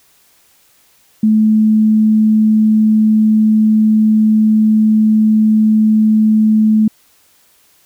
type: tone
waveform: sine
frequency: 216.6 Hz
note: A3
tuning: 27 cents flat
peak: -7 dBFS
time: 1.23-6.88 s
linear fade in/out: 5 ms
effects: white hiss -52 dBFS RMS until 7.85 s